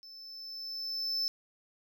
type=tone with level ramp; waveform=triangle; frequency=5274 Hz; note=E8; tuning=in tune; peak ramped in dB=-47 to -27 dBFS; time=0.03-1.28 s; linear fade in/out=0 ms; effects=none